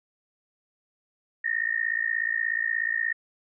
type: tone with amplitude modulation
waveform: sine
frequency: 1840 Hz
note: A#6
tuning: 23 cents flat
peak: -20 dBFS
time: 1.44-3.13 s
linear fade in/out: 10 ms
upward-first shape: sine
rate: 56.7 Hz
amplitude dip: 95%
effects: none